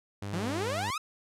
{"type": "tone", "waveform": "sawtooth", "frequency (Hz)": 100.6, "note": "G2", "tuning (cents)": 45, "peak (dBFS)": -31, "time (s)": [0.22, 0.91], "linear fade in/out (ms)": 5}
{"type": "exponential sweep", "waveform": "sawtooth", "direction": "up", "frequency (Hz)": [155.56, 1318.5], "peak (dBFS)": -27, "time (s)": [0.33, 0.98], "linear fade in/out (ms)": 5}
{"effects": ["low-pass 10000 Hz 12 dB/octave"]}